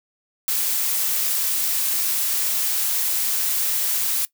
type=noise; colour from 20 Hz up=blue; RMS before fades=-22 dBFS; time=0.48-4.25 s; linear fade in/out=0 ms; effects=noise-tail reverb RT60 0.1 s tail -20 dB re dry